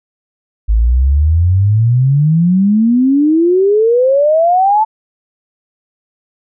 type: exponential sweep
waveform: sine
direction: up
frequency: 51.91 to 889 Hz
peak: -7 dBFS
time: 0.68-4.85 s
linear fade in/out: 20 ms
effects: none